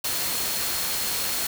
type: tone in noise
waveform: sine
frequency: 4283 Hz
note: C8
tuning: 40 cents sharp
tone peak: -35 dBFS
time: 0.04-1.47 s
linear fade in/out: 5 ms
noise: white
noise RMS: -27 dBFS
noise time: 0.04-1.47 s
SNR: -11 dB
effects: none